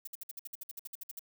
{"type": "noise bursts", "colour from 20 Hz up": "violet", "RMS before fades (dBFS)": -42, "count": 15, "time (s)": [0.05, 1.194], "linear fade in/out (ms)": 5, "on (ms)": 24, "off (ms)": 56, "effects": []}